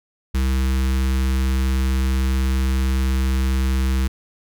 square tone with notch filter, 65.4 Hz, C2, in tune, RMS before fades -19 dBFS, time 0.34-4.08 s, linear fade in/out 10 ms, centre 640 Hz, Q 0.82, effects none

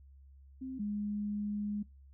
sine tone pair in turn, 261.6 / 207 Hz, C4 / G#3, 0 / -5 cents, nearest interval major third, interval 405 cents, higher first, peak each -38 / -33 dBFS, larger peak second, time 0.61-0.79 / 0.79-1.83 s, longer second, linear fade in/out 10 ms, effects noise-tail reverb RT60 0.2 s tail -23 dB re dry + added 68 Hz sine -54 dBFS peak until 2.13 s

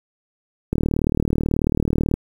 click train, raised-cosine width 3 ms, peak -6 dBFS, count 55, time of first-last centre 0.73-2.14 s, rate 38.3 Hz, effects 7-bit

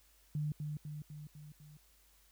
sine tone with echo, 150 Hz, D3, 37 cents sharp, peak -33 dBFS, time 0.35-0.52 s, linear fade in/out 2 ms, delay 250 ms, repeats 5, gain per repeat -4 dB, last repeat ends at 1.77 s, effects added 50 Hz sine -68 dBFS peak until 2.31 s + white hiss -68 dBFS RMS until 2.31 s

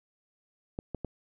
clicks, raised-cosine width 2 ms, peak -21 dBFS, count 3, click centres 0.789 / 0.947 / 1.047 s, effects none

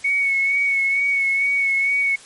sine tone with vibrato, 2217 Hz, C#7, in tune, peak -16 dBFS, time 0.04-2.16 s, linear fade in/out 10 ms, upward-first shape sine, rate 2.2 Hz, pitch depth 27 cents each way, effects white hiss -44 dBFS RMS until 2.25 s + MP3 48 kbps

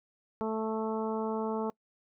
harmonic tone, 220 Hz, A3, in tune, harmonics 1 / 2 / 3 / 4 / 5 / 6, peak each -34 / -33 / -40 / -38 / -43 / -46 dBFS, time 0.41-1.7 s, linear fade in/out 0 ms, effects noise-tail reverb RT60 0.1 s tail -24 dB re dry

